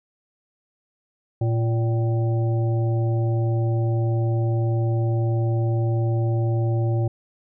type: harmonic tone with a mistuned harmonic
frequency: 115.2 Hz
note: A#2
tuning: 20 cents flat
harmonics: 1 / 3 / 5 / 7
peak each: -19 / -29 / -33 / -36 dBFS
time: 1.41-7.08 s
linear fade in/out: 5 ms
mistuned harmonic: 7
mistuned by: -70 cents
effects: none